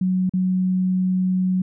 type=tone with dropouts; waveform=sine; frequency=185 Hz; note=F#3; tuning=in tune; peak=-17 dBFS; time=0.01-1.62 s; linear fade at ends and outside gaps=5 ms; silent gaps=0.295-0.336 s; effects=none